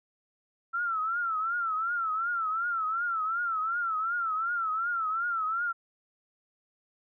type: tone with vibrato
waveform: sine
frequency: 1344 Hz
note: E6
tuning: 33 cents sharp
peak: -27 dBFS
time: 0.73-5.73 s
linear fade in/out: 20 ms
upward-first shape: triangle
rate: 2.7 Hz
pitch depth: 130 cents each way
effects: none